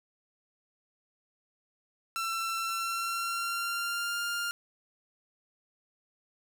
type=tone with pitch glide; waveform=sawtooth; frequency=1344 to 1401.9 Hz; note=E6 to F6; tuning=+33 to +6 cents; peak=-27 dBFS; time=2.16-4.51 s; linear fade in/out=0 ms; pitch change=+73 cents; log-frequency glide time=2.58-4.19 s; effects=none